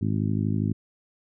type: harmonic tone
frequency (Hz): 52.4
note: G#1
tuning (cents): +16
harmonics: 2 / 3 / 4 / 5 / 6 / 7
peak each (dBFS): -26 / -29 / -28 / -31 / -36 / -40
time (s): 0.01-0.73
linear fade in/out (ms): 10
effects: none